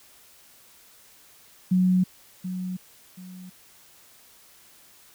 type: tone with echo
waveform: sine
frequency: 183.7 Hz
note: F#3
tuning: 12 cents flat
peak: -17 dBFS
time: 1.71-2.04 s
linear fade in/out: 10 ms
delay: 730 ms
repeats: 2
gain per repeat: -11 dB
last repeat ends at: 3.5 s
effects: white hiss -54 dBFS RMS until 5.14 s